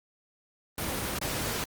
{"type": "noise with dropouts", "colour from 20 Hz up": "pink", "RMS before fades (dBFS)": -31, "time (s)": [0.78, 1.64], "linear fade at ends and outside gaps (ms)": 1, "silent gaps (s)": [1.187, 1.214], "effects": ["high-pass 60 Hz 12 dB/octave", "Opus 24 kbps"]}